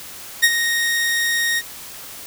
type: tone with ADSR envelope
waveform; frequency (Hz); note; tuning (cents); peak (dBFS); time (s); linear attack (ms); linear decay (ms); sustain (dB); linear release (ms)
sawtooth; 1864.7; A#6; 0; -5; 0.42-1.62; 20; 48; -9; 40
effects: white hiss -36 dBFS RMS until 2.26 s